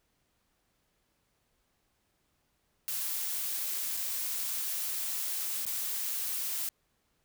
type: noise with dropouts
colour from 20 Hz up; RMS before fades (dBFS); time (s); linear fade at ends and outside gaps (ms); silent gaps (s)
blue; -34; 2.88-6.69; 0; 3.969-3.973 / 5.652-5.665
effects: pink hiss -75 dBFS RMS until 7.24 s